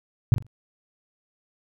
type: tone with echo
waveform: sine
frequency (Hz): 117.5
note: A#2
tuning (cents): +14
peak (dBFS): -11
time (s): 0.32-0.34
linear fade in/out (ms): 0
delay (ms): 42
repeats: 3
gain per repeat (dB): -12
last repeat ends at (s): 0.466
effects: none